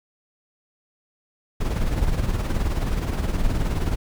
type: noise with tremolo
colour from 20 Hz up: brown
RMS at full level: -20 dBFS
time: 1.6-3.96 s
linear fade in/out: 10 ms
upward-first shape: sine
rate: 19 Hz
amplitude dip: 55%
effects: none